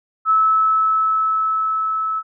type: tone with level ramp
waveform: sine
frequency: 1302 Hz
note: E6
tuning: 22 cents flat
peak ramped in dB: -11 to -19 dBFS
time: 0.25-2.23 s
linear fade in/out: 50 ms
effects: none